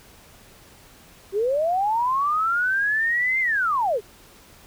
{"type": "linear two-way sweep", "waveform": "sine", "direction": "up then down", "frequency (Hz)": [375.4, 2112, 375.4], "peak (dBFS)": -19, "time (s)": [1.32, 4.01], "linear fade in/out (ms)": 50, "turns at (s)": 3.4, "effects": ["pink hiss -50 dBFS RMS until 4.66 s"]}